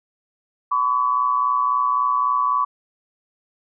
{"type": "tone pair together", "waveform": "sine", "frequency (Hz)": [1010, 1133.7], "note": ["B5", "C#6"], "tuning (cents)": [39, 39], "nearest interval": "major second", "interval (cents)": 200, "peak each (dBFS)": [-22, -18], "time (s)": [0.71, 2.65], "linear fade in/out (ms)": 10, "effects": []}